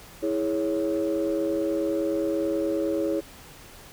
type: chord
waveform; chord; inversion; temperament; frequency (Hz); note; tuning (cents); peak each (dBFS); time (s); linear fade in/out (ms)
sine; C# minor; first; equal with one note detuned; 325.8 / 415.3 / 554.4; E4 / G#4 / C#5; -20 / 0 / 0; -25 / -28 / -27; 0.22-3.21; 20
effects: tanh soft clip ceiling -17 dBFS + pink hiss -47 dBFS RMS until 3.92 s